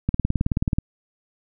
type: click train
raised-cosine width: 5 ms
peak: -8 dBFS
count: 14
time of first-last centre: 0.09-0.785 s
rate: 18.7 Hz
effects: none